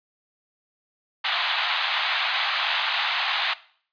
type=band-pass noise; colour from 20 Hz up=white; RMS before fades=-25 dBFS; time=1.24-3.54 s; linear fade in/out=10 ms; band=710 to 4000 Hz; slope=48 dB/octave; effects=noise-tail reverb RT60 0.5 s tail -18 dB re dry + resampled to 11025 Hz